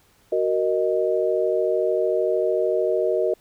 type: chord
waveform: sine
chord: D# minor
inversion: first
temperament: just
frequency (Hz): 373.4 / 466.7 / 622.3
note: F#4 / A#4 / D#5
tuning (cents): +16 / +2 / 0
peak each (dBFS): -23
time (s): 0.32-3.34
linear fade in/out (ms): 5
effects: pink hiss -59 dBFS RMS until 3.4 s